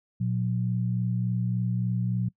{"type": "tone pair together", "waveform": "sine", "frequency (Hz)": [118.2, 181.67], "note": ["A#2", "F#3"], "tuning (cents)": [24, -31], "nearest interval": "perfect fifth", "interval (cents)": 745, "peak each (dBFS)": [-26, -28], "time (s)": [0.2, 2.29], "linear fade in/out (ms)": 10, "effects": ["noise-tail reverb RT60 0.1 s tail -22 dB re dry"]}